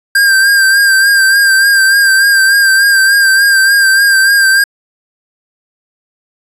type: tone with vibrato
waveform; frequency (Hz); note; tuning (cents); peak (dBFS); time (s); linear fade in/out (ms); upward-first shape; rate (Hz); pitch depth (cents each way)
square; 1589; G6; +23; -6; 0.15-4.64; 5; sine; 3.4; 39
effects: resampled to 32000 Hz